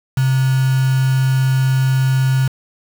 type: tone with quantisation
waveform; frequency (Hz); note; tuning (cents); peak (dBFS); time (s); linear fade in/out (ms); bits
sine; 131.9; C3; +14; -12; 0.17-2.48; 5; 4
effects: none